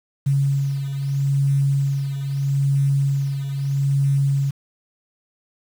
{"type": "beating tone pair", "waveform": "sine", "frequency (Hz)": [138.59, 139.37], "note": ["C#3", "C#3"], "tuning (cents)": [0, 10], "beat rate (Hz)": 0.78, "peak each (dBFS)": [-18, -25], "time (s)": [0.26, 4.51], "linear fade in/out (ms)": 10, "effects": ["7-bit"]}